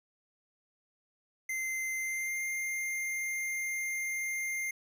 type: tone with pitch glide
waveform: square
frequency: 2077 to 2107 Hz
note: C7 to C7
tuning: -13 to +12 cents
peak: -33 dBFS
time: 1.49-4.71 s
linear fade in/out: 5 ms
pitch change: +25 cents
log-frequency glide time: 1.97-2.42 s
effects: none